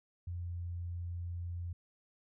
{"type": "tone with pitch glide", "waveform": "sine", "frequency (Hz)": [87.5, 86.9], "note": ["F2", "F2"], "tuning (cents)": [4, -8], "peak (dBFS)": -37, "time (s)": [0.27, 1.73], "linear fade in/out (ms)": 5, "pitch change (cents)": -12, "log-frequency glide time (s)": [0.39, 0.48], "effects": []}